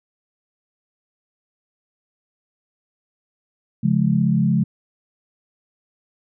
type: chord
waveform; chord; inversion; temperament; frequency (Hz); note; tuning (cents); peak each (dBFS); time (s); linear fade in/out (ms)
sine; Db major; none; equal with one note detuned; 138.59 / 174.61 / 211.3; Db3 / F3 / Ab3; 0 / 0 / +30; -20 / -19 / -19; 3.83-4.64; 10
effects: none